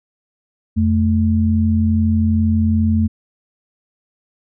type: tone pair together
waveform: sine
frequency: 87.31 / 219.4 Hz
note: F2 / A3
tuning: 0 / -5 cents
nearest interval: octave + major third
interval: 1595 cents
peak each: -15 dBFS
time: 0.76-3.08 s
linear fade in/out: 20 ms
effects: none